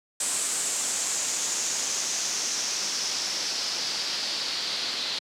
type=noise with low-pass filter sweep; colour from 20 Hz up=white; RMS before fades=-29 dBFS; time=0.2-5.19 s; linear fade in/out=5 ms; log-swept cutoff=8200 to 4200 Hz; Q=4; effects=high-pass 200 Hz 12 dB/octave

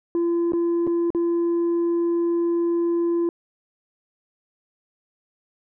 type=tone with dropouts; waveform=sine; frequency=340.9 Hz; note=F4; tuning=42 cents flat; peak=-16 dBFS; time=0.15-3.29 s; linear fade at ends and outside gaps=1 ms; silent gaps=0.521-0.534 / 0.868-0.874 / 1.104-1.148 s; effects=tanh soft clip ceiling -18 dBFS

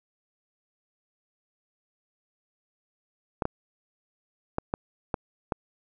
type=clicks; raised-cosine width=1 ms; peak=-12 dBFS; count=6; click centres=3.422 / 3.454 / 4.584 / 4.739 / 5.142 / 5.522 s; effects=none

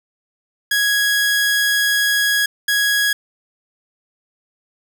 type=tone bursts at uneven times; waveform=sawtooth; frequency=1661.2 Hz; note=G#6; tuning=in tune; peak=-11 dBFS; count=2; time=0.71-2.46 / 2.68-3.13 s; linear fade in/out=5 ms; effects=none

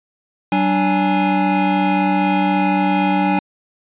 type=tone cluster; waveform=square; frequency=190.4 / 294.4 / 826 Hz; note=F#3 / D4 / G#5; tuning=+50 / +4 / -10 cents; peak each=-19 / -20 / -19 dBFS; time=0.52-3.39 s; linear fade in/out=2 ms; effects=resampled to 8000 Hz

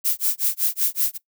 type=noise with tremolo; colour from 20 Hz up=violet; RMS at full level=-19 dBFS; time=0.04-1.18 s; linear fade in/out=20 ms; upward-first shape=sine; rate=5.3 Hz; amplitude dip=100%; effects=noise-tail reverb RT60 0.1 s tail -20 dB re dry

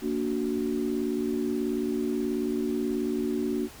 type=chord; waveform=sine; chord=Bb augmented; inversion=none; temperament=equal with one note detuned; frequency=233.1 / 291.6 / 370 Hz; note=Bb3 / D4 / F#4; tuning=0 / -12 / 0 cents; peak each=-30 dBFS; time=0.01-3.69 s; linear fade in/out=50 ms; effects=pink hiss -47 dBFS RMS until 3.8 s

